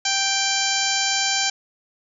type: harmonic tone with a mistuned harmonic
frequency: 784 Hz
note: G5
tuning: in tune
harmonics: 1 / 2 / 3 / 4 / 5 / 6 / 7 / 8 / 9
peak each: -28 / -28 / -28 / -28 / -28 / -28 / -28 / -28 / -28 dBFS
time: 0.05-1.5 s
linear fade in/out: 5 ms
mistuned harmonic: 5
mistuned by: +43 cents
effects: none